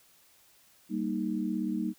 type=chord; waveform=sine; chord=Eb major; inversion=first; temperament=equal; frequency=196 / 233.1 / 311.1 Hz; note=G3 / Bb3 / Eb4; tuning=0 / 0 / 0 cents; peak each=-33 dBFS; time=0.89-1.94 s; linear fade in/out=50 ms; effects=white hiss -62 dBFS RMS until 1.98 s